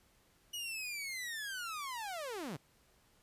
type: linear sweep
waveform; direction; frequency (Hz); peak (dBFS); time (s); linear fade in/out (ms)
sawtooth; down; 2933 to 120; -36; 0.53-2.57; 10
effects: pink hiss -69 dBFS RMS until 3.22 s + resampled to 32000 Hz